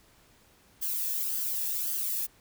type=noise with flanger; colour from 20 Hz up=violet; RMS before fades=-31 dBFS; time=0.81-2.27 s; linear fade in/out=20 ms; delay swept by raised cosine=0.63 to 1.17 ms; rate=1.8 Hz; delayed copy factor=+0.55; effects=pink hiss -61 dBFS RMS until 2.4 s